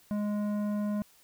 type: tone with tanh clipping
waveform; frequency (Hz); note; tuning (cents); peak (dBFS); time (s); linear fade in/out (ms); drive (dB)
sine; 207.7; G#3; 0; -30; 0.11-1.02; 0; 12
effects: white hiss -61 dBFS RMS until 1.23 s